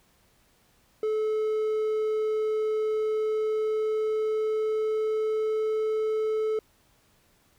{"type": "tone with pitch glide", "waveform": "triangle", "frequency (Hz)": [432.6, 435.1], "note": ["A4", "A4"], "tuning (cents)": [-29, -19], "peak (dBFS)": -22, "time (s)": [1.03, 6.59], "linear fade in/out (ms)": 2, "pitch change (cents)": 10, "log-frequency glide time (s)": [2.84, 5.78], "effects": ["pink hiss -64 dBFS RMS until 7.58 s"]}